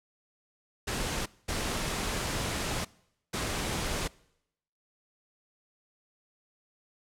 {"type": "noise bursts at uneven times", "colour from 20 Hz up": "pink", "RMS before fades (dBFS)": -32, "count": 3, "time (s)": [[0.87, 1.26], [1.48, 2.85], [3.33, 4.08]], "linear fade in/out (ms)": 10, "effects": ["noise-tail reverb RT60 0.8 s tail -23 dB re dry", "low-pass 10000 Hz 12 dB/octave"]}